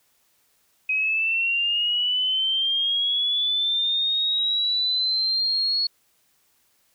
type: linear sweep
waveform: sine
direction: up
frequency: 2523 to 4365 Hz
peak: -20 dBFS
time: 0.89-5.87 s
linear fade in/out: 5 ms
effects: white hiss -65 dBFS RMS until 6.94 s